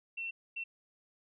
sine tone bursts at uneven times, 2705 Hz, E7, 44 cents sharp, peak -36 dBFS, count 2, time 0.17-0.31 / 0.56-0.64 s, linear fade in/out 10 ms, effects none

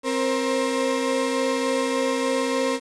35% pulse tone cluster, 263.8 / 471.9 / 531 Hz, C4 / A#4 / C5, +14 / +21 / +25 cents, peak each -24 dBFS, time 0.03-2.8 s, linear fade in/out 50 ms, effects resampled to 22050 Hz + 8-bit

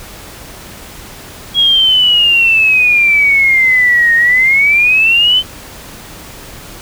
sine exponential two-way sweep, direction down then up, 3322 to 1849 to 3088 Hz, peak -6 dBFS, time 1.54-5.43 s, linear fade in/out 50 ms, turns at 4.15 s, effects pink hiss -32 dBFS RMS until 6.81 s

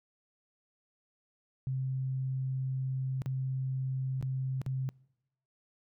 sine tone with dropouts, 131.6 Hz, C3, 10 cents sharp, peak -30 dBFS, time 1.67-4.89 s, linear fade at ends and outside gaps 0 ms, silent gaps 3.219-3.26 / 4.212-4.226 / 4.616-4.663 s, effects noise-tail reverb RT60 0.9 s tail -26 dB re dry

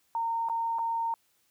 sine tone with dropouts, 918 Hz, A#5, 27 cents flat, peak -27 dBFS, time 0.15-1.14 s, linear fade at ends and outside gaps 1 ms, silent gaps 0.487-0.497 / 0.786-0.791 s, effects white hiss -70 dBFS RMS until 1.5 s

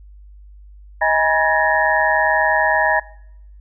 sine tone cluster, 631 / 820 / 962 / 1693 / 1842 Hz, D#5 / G#5 / B5 / G#6 / A#6, +24 / -22 / -46 / +33 / -21 cents, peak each -20 dBFS, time 1.01-3 s, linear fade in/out 10 ms, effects noise-tail reverb RT60 0.8 s tail -23 dB re dry + added 50 Hz sine -39 dBFS peak until 3.6 s

